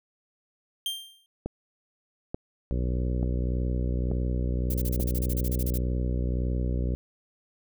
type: tone with exponential decay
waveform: 45% pulse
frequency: 3174 Hz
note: G7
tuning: 21 cents sharp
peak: -25 dBFS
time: 0.86-1.26 s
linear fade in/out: 1 ms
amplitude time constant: 86 ms
type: click train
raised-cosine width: 2 ms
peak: -17 dBFS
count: 5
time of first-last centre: 1.46-5 s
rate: 1.13 Hz
type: harmonic tone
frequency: 61.74 Hz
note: B1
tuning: in tune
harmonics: 1 / 2 / 3 / 4 / 5 / 6 / 7 / 8 / 9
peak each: -26 / -32 / -36 / -38 / -40 / -42 / -43 / -44 / -45 dBFS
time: 2.71-6.95 s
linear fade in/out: 0 ms
type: noise bursts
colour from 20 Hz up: violet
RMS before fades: -35 dBFS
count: 15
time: 4.7-5.779 s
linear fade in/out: 5 ms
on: 43 ms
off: 31 ms
effects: none